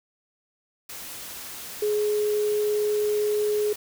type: tone in noise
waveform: sine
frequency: 420 Hz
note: G#4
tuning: 19 cents sharp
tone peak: -21 dBFS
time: 1.82-3.73 s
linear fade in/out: 5 ms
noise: white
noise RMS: -38 dBFS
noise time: 0.89-3.76 s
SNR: +14 dB
effects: none